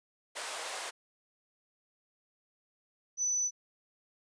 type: high-pass noise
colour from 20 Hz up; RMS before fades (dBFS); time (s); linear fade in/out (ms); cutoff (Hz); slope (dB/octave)
pink; -39; 0.35-0.91; 20; 520; 24
type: tone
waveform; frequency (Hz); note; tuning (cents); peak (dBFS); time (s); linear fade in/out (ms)
sine; 5990; F#8; +20; -28; 3.17-3.51; 50
effects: resampled to 22050 Hz